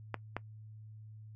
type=clicks; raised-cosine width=0.5 ms; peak=-20 dBFS; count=2; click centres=0.143 / 0.366 s; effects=noise-tail reverb RT60 0.1 s tail -20 dB re dry + added 108 Hz sine -48 dBFS peak until 1.35 s